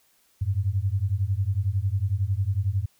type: beating tone pair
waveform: sine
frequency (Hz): 92.5 / 103.5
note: F#2 / G#2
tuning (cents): 0 / -5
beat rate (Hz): 11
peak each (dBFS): -25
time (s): 0.41-2.86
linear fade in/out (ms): 10
effects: white hiss -64 dBFS RMS until 2.99 s